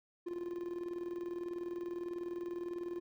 triangle tone with tremolo, 349.2 Hz, F4, in tune, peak -34 dBFS, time 0.26-3 s, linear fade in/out 10 ms, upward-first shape square, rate 20 Hz, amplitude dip 55%, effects none

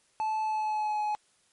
triangle tone with pitch glide, 870 to 843.8 Hz, A5 to G#5, -20 to +27 cents, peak -25 dBFS, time 0.2-1.15 s, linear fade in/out 0 ms, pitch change -53 cents, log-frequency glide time 0.42-1.02 s, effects white hiss -67 dBFS RMS until 1.52 s + MP3 48 kbps

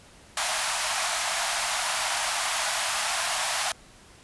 pink high-pass noise, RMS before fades -27 dBFS, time 0.37-3.72 s, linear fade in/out 2 ms, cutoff 630 Hz, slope 96 dB/octave, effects pink hiss -52 dBFS RMS until 4.23 s + resampled to 24000 Hz

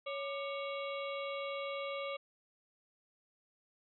harmonic tone with a mistuned harmonic, 556 Hz, C#5, 5 cents sharp, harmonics 1 / 2 / 4 / 5 / 6 / 7, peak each -39 / -44 / -46 / -49 / -51 / -53 dBFS, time 0.06-2.17 s, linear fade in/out 10 ms, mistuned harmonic 2, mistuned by +120 cents, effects none

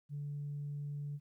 sine tone, 144.8 Hz, D3, 24 cents flat, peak -37 dBFS, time 0.09-1.2 s, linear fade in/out 50 ms, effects tanh soft clip ceiling -34 dBFS + 13-bit

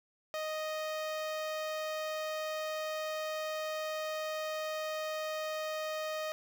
sawtooth tone with notch filter, 622.3 Hz, D#5, in tune, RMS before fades -37 dBFS, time 0.34-6.32 s, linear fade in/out 0 ms, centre 9600 Hz, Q 1.1, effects none

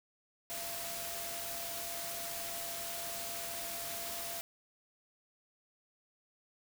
sine tone in noise, 681 Hz, F5, 44 cents flat, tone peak -46 dBFS, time 0.5-4.41 s, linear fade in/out 0 ms, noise white, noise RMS -41 dBFS, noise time 0.5-4.41 s, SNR -8 dB, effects none

